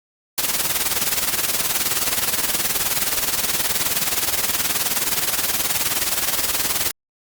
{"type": "noise with tremolo", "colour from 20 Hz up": "white", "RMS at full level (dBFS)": -18, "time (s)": [0.38, 6.91], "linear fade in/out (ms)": 0, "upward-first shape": "sine", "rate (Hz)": 19, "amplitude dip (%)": 70, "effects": ["Opus 48 kbps"]}